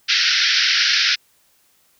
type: band-pass noise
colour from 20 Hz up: white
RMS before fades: -17 dBFS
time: 0.08-1.16 s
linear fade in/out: 20 ms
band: 1400 to 5600 Hz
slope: 96 dB/octave
effects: white hiss -59 dBFS RMS until 1.99 s